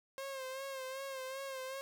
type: tone with vibrato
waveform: sawtooth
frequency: 533 Hz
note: C5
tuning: 32 cents sharp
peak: -37 dBFS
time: 0.18-1.81 s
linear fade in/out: 0 ms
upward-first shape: sine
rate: 2.6 Hz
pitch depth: 49 cents each way
effects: none